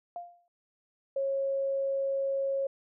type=tone with exponential decay; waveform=sine; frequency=698.5 Hz; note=F5; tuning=in tune; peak=-33 dBFS; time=0.16-0.48 s; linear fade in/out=1 ms; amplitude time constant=69 ms
type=tone; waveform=sine; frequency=546 Hz; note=C#5; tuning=26 cents flat; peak=-27 dBFS; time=1.16-2.67 s; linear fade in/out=5 ms
effects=none